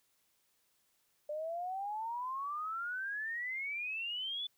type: exponential sweep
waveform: sine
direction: up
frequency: 590 to 3500 Hz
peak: -36 dBFS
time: 1.29-4.47 s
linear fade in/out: 5 ms
effects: white hiss -75 dBFS RMS until 4.57 s